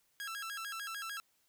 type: tone with vibrato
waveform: sawtooth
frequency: 1480 Hz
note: F#6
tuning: in tune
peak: -36 dBFS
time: 0.2-1.2 s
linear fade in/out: 0 ms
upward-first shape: square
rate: 6.7 Hz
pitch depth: 180 cents each way
effects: white hiss -74 dBFS RMS until 1.48 s